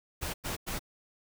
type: noise bursts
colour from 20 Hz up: pink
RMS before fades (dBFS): -35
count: 3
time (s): 0.21-0.794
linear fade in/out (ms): 20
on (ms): 130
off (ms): 97
effects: none